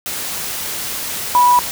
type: tone in noise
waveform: sine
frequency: 981 Hz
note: B5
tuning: 12 cents flat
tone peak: -8 dBFS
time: 1.35-1.59 s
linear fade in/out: 0 ms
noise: white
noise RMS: -24 dBFS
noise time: 0.06-1.71 s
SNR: +13 dB
effects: none